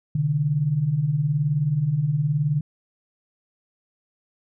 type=beating tone pair; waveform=sine; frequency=130.81 / 149.81 Hz; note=C3 / D3; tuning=0 / +35 cents; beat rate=19 Hz; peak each=-26 / -20 dBFS; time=0.15-2.61 s; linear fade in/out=5 ms; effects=none